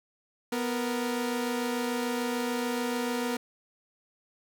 sawtooth tone pair together, 246.5 / 466.2 Hz, B3 / A#4, -3 / 0 cents, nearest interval major seventh, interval 1103 cents, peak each -26 / -29 dBFS, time 0.52-3.37 s, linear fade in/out 5 ms, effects none

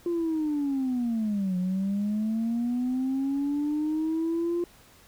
sine linear two-way sweep, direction down then up, 349.2 to 179.7 to 349.2 Hz, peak -23 dBFS, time 0.06-4.64 s, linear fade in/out 2 ms, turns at 1.57 s, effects tanh soft clip ceiling -22 dBFS + pink hiss -55 dBFS RMS until 5.07 s

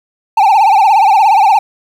triangle tone with vibrato, 830.6 Hz, G#5, in tune, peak -3 dBFS, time 0.37-1.59 s, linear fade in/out 5 ms, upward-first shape triangle, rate 17 Hz, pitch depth 180 cents each way, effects 7-bit

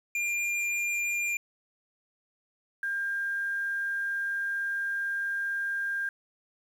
square / sine tone pair in turn, 2399 / 1601.1 Hz, D7 / G6, +36 / +36 cents, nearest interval perfect fifth, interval 700 cents, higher first, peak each -28 dBFS, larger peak neither, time 0.15-1.37 / 2.83-6.09 s, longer second, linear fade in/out 2 ms, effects low-pass 11000 Hz 12 dB/octave + 9-bit

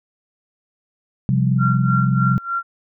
sine chord, C suspended fourth, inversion none, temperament equal, 130.81 / 174.61 / 196 Hz, C3 / F3 / G3, 0 / 0 / 0 cents, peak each -16 / -21 / -21 dBFS, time 1.29-2.38 s, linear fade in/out 0 ms
sine tone with tremolo, 1374 Hz, F6, 29 cents flat, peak -18 dBFS, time 1.58-2.63 s, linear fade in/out 50 ms, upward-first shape sine, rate 3.3 Hz, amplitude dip 85%
effects none

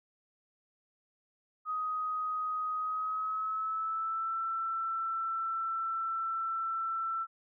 sine tone with pitch glide, 1254 to 1336.3 Hz, D#6 to E6, +13 to +23 cents, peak -31 dBFS, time 1.65-7.27 s, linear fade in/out 50 ms, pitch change +110 cents, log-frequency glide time 2.77-4.37 s, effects none

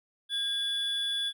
triangle tone pair together, 1618 / 3432 Hz, G#6 / A7, -46 / -44 cents, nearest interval octave + minor second, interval 1302 cents, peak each -39 / -27 dBFS, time 0.29-1.33 s, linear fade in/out 50 ms, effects none

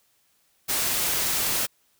white noise, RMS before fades -25 dBFS, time 0.68-1.67 s, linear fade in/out 20 ms, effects white hiss -66 dBFS RMS until 1.99 s

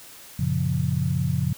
sine chord, Gb major seventh, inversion none, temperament equal, 92.5 / 116.54 / 138.59 / 174.61 Hz, Gb2 / Bb2 / Db3 / F3, 0 / 0 / 0 / 0 cents, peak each -28 / -29 / -24 / -27 dBFS, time 0.39-1.53 s, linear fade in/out 5 ms, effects white hiss -45 dBFS RMS until 1.57 s

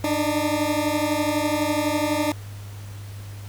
20% pulse beating tone pair, 293.7 / 305.7 Hz, D4 / D#4, 0 / -30 cents, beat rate 12 Hz, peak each -19 dBFS, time 0.04-2.32 s, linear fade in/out 2 ms, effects added 101 Hz sine -34 dBFS peak until 3.48 s + pink hiss -46 dBFS RMS until 3.48 s

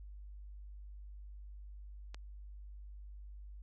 click, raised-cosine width 0.2 ms, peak -30 dBFS, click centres 2.145 s, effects added 50 Hz sine -47 dBFS peak until 3.62 s + AAC 64 kbps

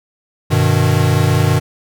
square chord, G augmented, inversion none, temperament equal with one note detuned, 98 / 123.47 / 153.16 Hz, G2 / B2 / D#3, 0 / 0 / -27 cents, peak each -16 dBFS, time 0.5-1.6 s, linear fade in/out 20 ms, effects none

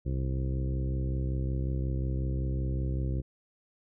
harmonic tone with a mistuned harmonic, 65.41 Hz, C2, in tune, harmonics 1 / 2 / 3 / 4 / 5 / 6 / 7 / 8, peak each -30 / -32 / -41 / -44 / -41 / -46 / -53 / -48 dBFS, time 0.05-3.22 s, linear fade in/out 20 ms, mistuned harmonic 1, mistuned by -16 cents, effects none

